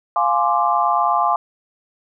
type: chord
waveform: sine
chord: D half-diminished seventh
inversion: first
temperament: equal with one note detuned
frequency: 698.5 / 836.9 / 1046.5 / 1174.7 Hz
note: F5 / Ab5 / C6 / D6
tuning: 0 / +13 / 0 / 0 cents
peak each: -20 dBFS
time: 0.16-1.36 s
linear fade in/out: 2 ms
effects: none